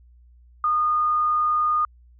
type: tone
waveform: sine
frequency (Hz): 1225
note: D#6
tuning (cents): -27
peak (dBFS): -18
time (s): 0.64-1.85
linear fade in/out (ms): 2
effects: added 60 Hz sine -49 dBFS peak until 2.19 s